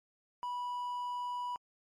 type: tone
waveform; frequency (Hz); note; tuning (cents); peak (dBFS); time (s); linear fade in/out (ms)
triangle; 981; B5; -12; -33; 0.43-1.56; 0
effects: MP3 64 kbps